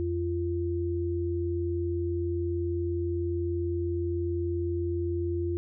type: tone pair together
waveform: sine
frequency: 86.3 / 345.2 Hz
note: F2 / F4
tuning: -20 / -20 cents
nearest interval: 2 octaves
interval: 2400 cents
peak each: -30 / -29 dBFS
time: 0-5.57 s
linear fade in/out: 0 ms
effects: none